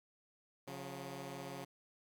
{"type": "tone pair together", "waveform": "10% pulse", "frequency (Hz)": [138.3, 179.37], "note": ["C#3", "F3"], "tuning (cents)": [-4, 47], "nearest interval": "perfect fourth", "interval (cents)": 451, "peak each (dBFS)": [-38, -40], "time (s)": [0.67, 1.65], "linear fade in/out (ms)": 10, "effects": ["12-bit"]}